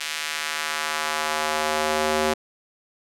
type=tone with high-pass filter sweep; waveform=square; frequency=77.1 Hz; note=D#2; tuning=15 cents flat; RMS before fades=-25 dBFS; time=0-2.34 s; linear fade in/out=10 ms; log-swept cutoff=2400 to 390 Hz; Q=1; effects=low-pass 11000 Hz 12 dB/octave